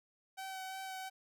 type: tone with vibrato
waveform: sawtooth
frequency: 762 Hz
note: G5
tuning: 49 cents flat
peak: -38 dBFS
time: 0.37-1.1 s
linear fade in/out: 20 ms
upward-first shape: sine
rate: 2.9 Hz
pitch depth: 15 cents each way
effects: none